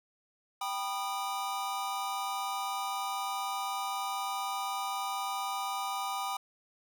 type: chord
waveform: square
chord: G augmented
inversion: none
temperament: just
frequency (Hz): 784 / 980 / 1225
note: G5 / B5 / D#6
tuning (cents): 0 / -14 / -27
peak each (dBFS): -37 / -39 / -38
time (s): 0.61-6.37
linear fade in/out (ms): 5
effects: none